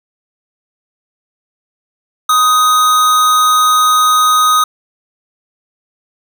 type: tone with amplitude modulation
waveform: square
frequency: 1250 Hz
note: D#6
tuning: 8 cents sharp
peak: -7 dBFS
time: 2.29-4.64 s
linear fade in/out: 5 ms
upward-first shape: sine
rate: 265 Hz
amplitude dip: 30%
effects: none